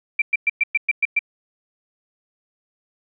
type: tone bursts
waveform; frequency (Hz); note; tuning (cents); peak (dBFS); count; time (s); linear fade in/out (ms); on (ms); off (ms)
sine; 2349; D7; 0; -14; 8; 0.19-1.192; 5; 29; 110
effects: none